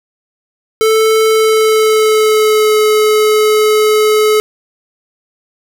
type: tone with pitch glide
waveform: square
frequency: 440 to 428.2 Hz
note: A4 to A4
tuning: 0 to -47 cents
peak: -8 dBFS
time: 0.81-4.4 s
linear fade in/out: 0 ms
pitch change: -47 cents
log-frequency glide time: 1.26-2.77 s
effects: none